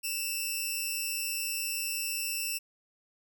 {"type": "tone pair together", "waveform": "10% pulse", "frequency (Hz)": [2635, 2784], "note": ["E7", "F7"], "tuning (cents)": [-1, -6], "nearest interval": "minor second", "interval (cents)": 95, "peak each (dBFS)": [-24, -27], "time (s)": [0.03, 2.59], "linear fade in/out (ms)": 20, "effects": []}